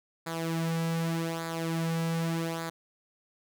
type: tone with flanger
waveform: sawtooth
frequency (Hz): 164.81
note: E3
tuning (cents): 0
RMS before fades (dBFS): -31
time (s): 0.26-2.7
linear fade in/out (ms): 10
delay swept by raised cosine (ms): 0.34 to 3.34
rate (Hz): 0.84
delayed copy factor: -0.65
effects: none